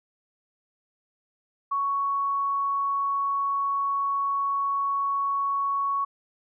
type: tone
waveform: sine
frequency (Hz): 1113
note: C#6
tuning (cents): +7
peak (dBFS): -23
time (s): 1.71-6.05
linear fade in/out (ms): 10
effects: none